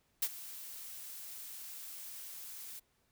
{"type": "noise with ADSR envelope", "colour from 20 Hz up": "blue", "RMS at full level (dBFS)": -30, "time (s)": [0.22, 2.8], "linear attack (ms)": 7, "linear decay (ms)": 53, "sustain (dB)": -17, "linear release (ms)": 16, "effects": ["pink hiss -75 dBFS RMS until 3.11 s"]}